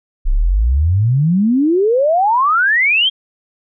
sine exponential sweep, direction up, 30.03 to 3277 Hz, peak -10 dBFS, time 0.25-3.1 s, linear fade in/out 20 ms, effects none

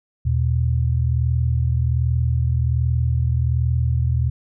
sine tone pair together, 79.7 / 120.98 Hz, D#2 / B2, +42 / -35 cents, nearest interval perfect fifth, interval 723 cents, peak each -19 dBFS, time 0.25-4.3 s, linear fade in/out 10 ms, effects none

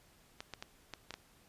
clicks, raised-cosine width 0.2 ms, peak -25 dBFS, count 6, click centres 0.405 / 0.537 / 0.625 / 0.937 / 1.107 / 1.14 s, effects pink hiss -65 dBFS RMS until 1.48 s + resampled to 32000 Hz

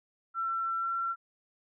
sine tone with pitch glide, 1347 to 1357.9 Hz, E6 to F6, +37 to -49 cents, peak -29 dBFS, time 0.34-1.16 s, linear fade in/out 50 ms, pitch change +14 cents, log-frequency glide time 0.72-0.9 s, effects none

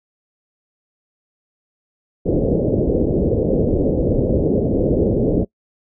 white low-pass noise, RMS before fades -17 dBFS, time 2.25-5.45 s, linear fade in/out 20 ms, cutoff 540 Hz, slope 48 dB/octave, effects noise-tail reverb RT60 0.1 s tail -24 dB re dry

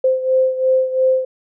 sine beating tone pair, 519 / 521.9 Hz, C5 / C5, -14 / -4 cents, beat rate 2.9 Hz, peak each -14 / -19 dBFS, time 0.04-1.25 s, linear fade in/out 5 ms, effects none

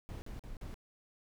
brown noise bursts, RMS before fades -44 dBFS, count 4, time 0.09-0.742 s, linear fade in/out 0 ms, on 130 ms, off 44 ms, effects none

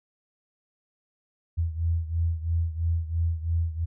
sine beating tone pair, 82.41 / 85.41 Hz, E2 / F2, 0 / -38 cents, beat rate 3 Hz, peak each -25 / -29 dBFS, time 1.57-3.86 s, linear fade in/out 20 ms, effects none

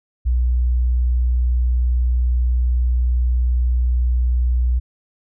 sine tone, 61.2 Hz, B1, 15 cents flat, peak -14 dBFS, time 0.25-4.8 s, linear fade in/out 20 ms, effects none

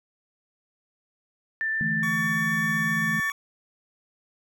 sine tone with vibrato, 1774 Hz, A6, 14 cents sharp, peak -24 dBFS, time 1.61-3.3 s, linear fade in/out 0 ms, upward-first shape sine, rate 7.9 Hz, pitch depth 8 cents each way
sine chord, D suspended second, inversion none, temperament equal, 146.83 / 164.81 / 220 Hz, D3 / E3 / A3, 0 / 0 / 0 cents, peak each -36 / -30 / -30 dBFS, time 1.81-3.2 s, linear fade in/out 0 ms
25% pulse tone, 1129 Hz, C#6, 31 cents sharp, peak -28 dBFS, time 2.03-3.32 s, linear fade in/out 2 ms
effects none

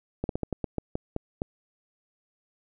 slowing click train, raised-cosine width 2 ms, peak -15 dBFS, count 10, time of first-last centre 0.24-1.419 s, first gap 52 ms, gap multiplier 1.22, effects none

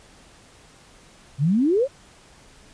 sine exponential sweep, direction up, 127.9 to 583 Hz, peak -16 dBFS, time 1.38-1.88 s, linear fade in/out 50 ms, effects pink hiss -51 dBFS RMS until 2.73 s + resampled to 22050 Hz

